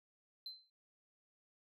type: tone with exponential decay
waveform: sine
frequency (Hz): 4085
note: C8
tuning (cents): -42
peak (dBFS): -39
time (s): 0.46-0.7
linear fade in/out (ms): 2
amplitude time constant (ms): 51
effects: tanh soft clip ceiling -41 dBFS